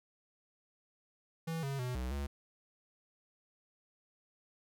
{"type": "tone with pitch steps", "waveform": "square", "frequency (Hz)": [163.6, 137.7, 125.2, 62.9, 70.5], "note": ["E3", "C#3", "B2", "B1", "C#2"], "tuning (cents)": [-13, -11, 24, 32, 30], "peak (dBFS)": -36, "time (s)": [1.47, 2.27], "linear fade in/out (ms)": 10, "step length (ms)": 160, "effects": []}